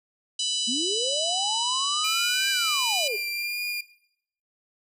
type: harmonic tone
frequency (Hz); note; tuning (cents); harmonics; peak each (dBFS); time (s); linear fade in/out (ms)
992; B5; +7; 3 / 4 / 5 / 6 / 7 / 8 / 9; -29 / -31 / -33 / -35 / -36 / -37 / -38; 0.39-3.08; 5
type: linear two-way sweep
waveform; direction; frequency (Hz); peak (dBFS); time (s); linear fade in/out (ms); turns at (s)
sine; up then down; 217.2 to 1607 to 380.5; -29; 0.67-3.17; 20; 2.5
type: tone with vibrato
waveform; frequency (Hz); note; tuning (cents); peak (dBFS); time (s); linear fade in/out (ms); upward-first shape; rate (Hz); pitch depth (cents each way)
30% pulse; 2400; D7; +37; -25; 2.04-3.81; 5; triangle; 1.4; 26
effects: noise-tail reverb RT60 0.7 s tail -19 dB re dry